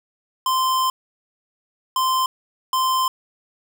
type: tone bursts at uneven times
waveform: square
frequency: 1039 Hz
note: C6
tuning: 12 cents flat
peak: -18 dBFS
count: 3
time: 0.46-0.9 / 1.96-2.26 / 2.73-3.08 s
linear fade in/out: 2 ms
effects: none